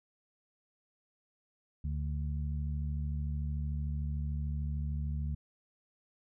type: harmonic tone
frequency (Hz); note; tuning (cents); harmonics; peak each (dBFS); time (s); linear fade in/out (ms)
73.42; D2; 0; 1 / 2 / 3; -33 / -38 / -46; 1.84-5.35; 5
effects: none